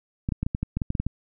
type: clicks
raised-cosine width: 5 ms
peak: -13 dBFS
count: 12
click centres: 0.289 / 0.322 / 0.43 / 0.465 / 0.549 / 0.63 / 0.77 / 0.818 / 0.904 / 0.952 / 1 / 1.066 s
effects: none